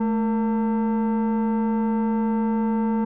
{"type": "tone with frequency modulation", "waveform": "sine", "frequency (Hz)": 218.4, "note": "A3", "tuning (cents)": -13, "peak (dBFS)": -17, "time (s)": [0, 3.05], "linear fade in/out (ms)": 10, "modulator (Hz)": 684, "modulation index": 0.59, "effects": ["tanh soft clip ceiling -18 dBFS"]}